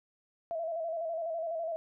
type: tone with vibrato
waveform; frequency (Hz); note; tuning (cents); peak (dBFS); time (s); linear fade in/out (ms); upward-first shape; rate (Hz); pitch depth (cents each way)
sine; 659.3; E5; 0; -32; 0.51-1.76; 0; square; 12; 49
effects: none